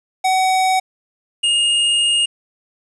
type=tone pair in turn; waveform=square; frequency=753 / 2843 Hz; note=F#5 / F7; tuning=+30 / +30 cents; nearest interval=octave + major seventh; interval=2300 cents; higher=second; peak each=-14 dBFS; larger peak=neither; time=0.24-0.8 / 1.43-2.26 s; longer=second; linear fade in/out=10 ms; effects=resampled to 24000 Hz + 8-bit